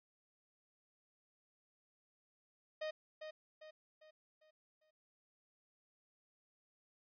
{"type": "tone with echo", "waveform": "45% pulse", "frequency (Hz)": 620, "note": "D#5", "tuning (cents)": -6, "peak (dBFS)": -39, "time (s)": [2.81, 2.91], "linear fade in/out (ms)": 10, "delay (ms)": 400, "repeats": 5, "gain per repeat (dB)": -7, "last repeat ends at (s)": 4.91, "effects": ["resampled to 11025 Hz"]}